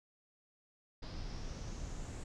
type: noise with low-pass filter sweep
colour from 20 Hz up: brown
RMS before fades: -43 dBFS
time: 1.02-2.24 s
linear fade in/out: 10 ms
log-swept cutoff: 4800 to 7700 Hz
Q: 4.8
effects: none